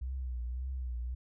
sine tone with vibrato, 62.6 Hz, B1, 24 cents sharp, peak -34 dBFS, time 0.01-1.15 s, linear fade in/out 10 ms, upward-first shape triangle, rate 1.8 Hz, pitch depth 97 cents each way, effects none

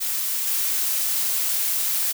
blue noise with level steps, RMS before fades -25 / -23 dBFS, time 0-2.13 s, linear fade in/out 20 ms, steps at 0.47 s, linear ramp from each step 5 ms, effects none

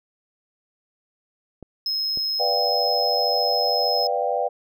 clicks, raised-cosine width 2 ms, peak -25 dBFS, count 2, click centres 1.627 / 2.174 s
triangle tone, 5150 Hz, E8, 41 cents flat, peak -21 dBFS, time 1.86-4.07 s, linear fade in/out 2 ms
sine chord, G dominant seventh, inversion first, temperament equal with one note detuned, 493.9 / 587.3 / 702.1 / 784 Hz, B4 / D5 / F5 / G5, 0 / 0 / +9 / 0 cents, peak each -26 dBFS, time 2.39-4.49 s, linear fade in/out 20 ms
effects none

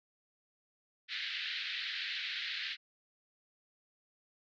white band-pass noise, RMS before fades -39 dBFS, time 1.08-2.77 s, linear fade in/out 50 ms, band 1600 to 4200 Hz, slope 48 dB/octave, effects none

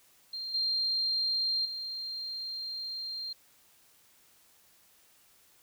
sine tone with level steps, 4186 Hz, C8, in tune, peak -35 / -27 / -35 dBFS, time 0.33-3.33 s, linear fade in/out 5 ms, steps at 0.54 / 1.65 s, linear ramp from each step 5 ms, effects white hiss -63 dBFS RMS until 5.62 s

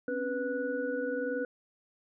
sine tone cluster, 260 / 280.9 / 493.3 / 1472 Hz, C4 / C#4 / B4 / F#6, -11 / +23 / -2 / -9 cents, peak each -38 / -38 / -32 / -39 dBFS, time 0.08-1.45 s, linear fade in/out 2 ms, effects none

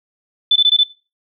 sine tone bursts, 3510 Hz, A7, 5 cents flat, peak -8 dBFS, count 5, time 0.51-0.835 s, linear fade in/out 5 ms, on 49 ms, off 20 ms, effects noise-tail reverb RT60 0.3 s tail -18 dB re dry

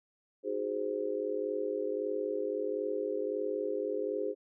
sine chord, Ab dominant seventh, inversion second, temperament just, 311.5 / 373.8 / 415.3 / 519.1 Hz, Eb4 / Gb4 / Ab4 / C5, +2 / +18 / 0 / -14 cents, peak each -40 / -39 / -34 / -36 dBFS, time 0.43-4.35 s, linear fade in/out 50 ms, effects none

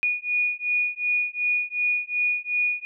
sine beating tone pair, 2454 / 2456.7 Hz, D#7 / D#7, -25 / -23 cents, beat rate 2.7 Hz, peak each -25 dBFS, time 0.03-2.85 s, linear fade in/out 0 ms, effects none

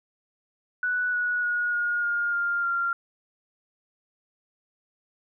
sine tone with pitch steps, 1480 / 1463.8 / 1447.9 / 1432.1 / 1416.4 / 1401 / 1385.7 Hz, F#6 / F#6 / F#6 / F6 / F6 / F6 / F6, 0 / -19 / -38 / +43 / +24 / +5 / -14 cents, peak -23 dBFS, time 0.83-2.93 s, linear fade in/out 2 ms, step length 300 ms, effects none

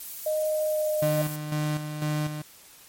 violet noise, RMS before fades -36 dBFS, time 0-1.36 s, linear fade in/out 5 ms
sine tone with pitch glide, 618 to 609.8 Hz, D#5 to D#5, -12 to -35 cents, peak -23 dBFS, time 0.26-1.22 s, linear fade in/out 5 ms, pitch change -23 cents, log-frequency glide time 0.51-1.1 s
35% pulse tone with tremolo, 151.2 Hz, D#3, 49 cents flat, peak -23 dBFS, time 1.02-2.42 s, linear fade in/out 5 ms, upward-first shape square, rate 2 Hz, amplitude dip 55%
effects white hiss -51 dBFS RMS until 2.88 s + MP3 64 kbps

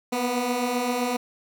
15% pulse beating tone pair, 239.4 / 247.1 Hz, A#3 / B3, +46 / +1 cents, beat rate 7.7 Hz, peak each -25 / -18 dBFS, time 0.12-1.17 s, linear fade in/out 10 ms, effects none

